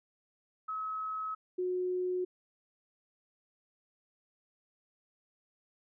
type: tone pair in turn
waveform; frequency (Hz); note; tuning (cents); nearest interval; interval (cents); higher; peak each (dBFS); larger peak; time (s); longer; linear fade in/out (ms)
sine; 1284 / 364.2; E6 / F#4; -46 / -27; octave + minor seventh; 2181; first; -34 / -30; second; 0.68-1.35 / 1.58-2.25; neither; 10
effects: none